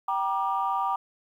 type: tone cluster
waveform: sine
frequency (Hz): 778 / 952 / 1190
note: G5 / A#5 / D6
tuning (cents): -13 / +36 / +22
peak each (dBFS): -28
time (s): 0.08-0.96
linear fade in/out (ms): 5
effects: tanh soft clip ceiling -16 dBFS + 10-bit